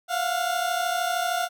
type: tone pair together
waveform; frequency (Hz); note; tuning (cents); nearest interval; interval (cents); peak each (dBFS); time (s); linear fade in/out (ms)
30% pulse; 689 / 722.1; F5 / F#5; -24 / -42; minor second; 82; -24; 0.08-1.49; 50
effects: none